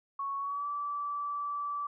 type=tone with pitch glide; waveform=sine; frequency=1108.7 to 1158.5 Hz; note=C#6 to D6; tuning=0 to -24 cents; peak=-32 dBFS; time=0.19-1.87 s; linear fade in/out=5 ms; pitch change=+76 cents; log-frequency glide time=0.38-0.67 s; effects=none